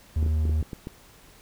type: tone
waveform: triangle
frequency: 77.78 Hz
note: D#2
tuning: in tune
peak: -19 dBFS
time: 0.16-0.62 s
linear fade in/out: 5 ms
type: clicks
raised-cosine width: 3 ms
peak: -21 dBFS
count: 7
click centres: 0.228 / 0.263 / 0.454 / 0.495 / 0.627 / 0.732 / 0.871 s
effects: pink hiss -53 dBFS RMS until 1.41 s